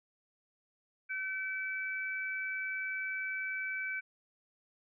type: tone pair together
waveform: sine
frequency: 1530.3 / 2300 Hz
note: G6 / D7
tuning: -42 / -37 cents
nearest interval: perfect fifth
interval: 705 cents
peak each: -37 / -37 dBFS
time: 1.09-4.01 s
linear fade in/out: 20 ms
effects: none